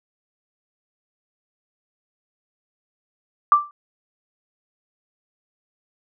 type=tone with exponential decay; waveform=sine; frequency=1175 Hz; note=D6; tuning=1 cent sharp; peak=-6 dBFS; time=3.52-3.71 s; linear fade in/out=1 ms; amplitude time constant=40 ms; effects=none